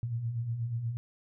sine beating tone pair, 110 / 118.3 Hz, A2 / A#2, 0 / +26 cents, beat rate 8.3 Hz, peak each -40 / -31 dBFS, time 0.03-0.97 s, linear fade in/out 0 ms, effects none

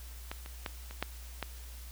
clicks, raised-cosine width 0.3 ms, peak -21 / -29 / -19 / -29 / -15 / -18 dBFS, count 6, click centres 0.315 / 0.461 / 0.662 / 0.91 / 1.026 / 1.427 s, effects added 60 Hz sine -44 dBFS peak until 1.91 s + white hiss -53 dBFS RMS until 1.91 s

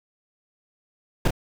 brown noise with echo, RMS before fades -18 dBFS, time 1.25-1.28 s, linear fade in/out 5 ms, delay 28 ms, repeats 1, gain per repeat -5 dB, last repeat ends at 1.308 s, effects none

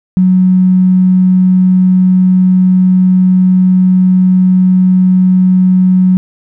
triangle tone with tanh clipping, 184.6 Hz, F#3, 4 cents flat, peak -4 dBFS, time 0.17-6.17 s, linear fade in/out 0 ms, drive 3 dB, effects none

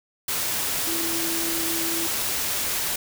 sine tone in noise, 331.6 Hz, E4, 10 cents sharp, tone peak -30 dBFS, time 0.87-2.07 s, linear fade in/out 5 ms, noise white, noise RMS -26 dBFS, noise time 0.28-2.96 s, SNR -7 dB, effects none

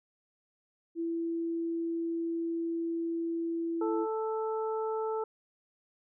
sine tone, 333.4 Hz, E4, 20 cents sharp, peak -30 dBFS, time 0.95-4.07 s, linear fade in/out 50 ms
harmonic tone, 440 Hz, A4, in tune, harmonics 1 / 2 / 3, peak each -31 / -37 / -41 dBFS, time 3.81-5.24 s, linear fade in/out 5 ms
effects none

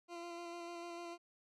20% pulse tone with vibrato, 343.4 Hz, F4, 29 cents flat, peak -40 dBFS, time 0.08-1.18 s, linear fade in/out 50 ms, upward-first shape square, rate 6.7 Hz, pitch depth 14 cents each way, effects low-pass 7000 Hz 12 dB/octave

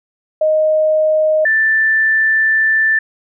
sine tone pair in turn, 622 / 1767.4 Hz, D#5 / A6, -1 / +7 cents, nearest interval octave + tritone, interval 1808 cents, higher second, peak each -10 / -10 dBFS, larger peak neither, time 0.41-1.45 / 1.45-2.99 s, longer second, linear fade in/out 5 ms, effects none

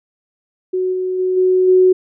sine tone with level steps, 370 Hz, F#4, in tune, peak -15 / -17 / -14 / -10 / -7 dBFS, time 0.73-1.93 s, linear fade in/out 10 ms, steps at 0.92 / 1.18 / 1.36 / 1.67 s, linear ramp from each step 20 ms, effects none

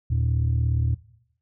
sine tone pair together, 79.3 / 116.5 Hz, D#2 / A#2, +33 / -1 cents, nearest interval perfect fifth, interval 666 cents, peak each -21 dBFS, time 0.1-0.95 s, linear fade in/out 10 ms, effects noise-tail reverb RT60 0.7 s tail -19 dB re dry + tanh soft clip ceiling -16 dBFS

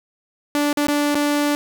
sawtooth tone with dropouts, 291.9 Hz, D4, 10 cents flat, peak -13 dBFS, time 0.55-1.55 s, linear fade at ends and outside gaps 0 ms, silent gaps 0.729-0.772 / 0.87-0.884 / 1.145-1.153 s, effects none

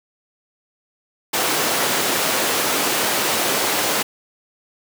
pink high-pass noise, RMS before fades -20 dBFS, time 1.33-4.03 s, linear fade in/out 10 ms, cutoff 330 Hz, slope 12 dB/octave, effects none

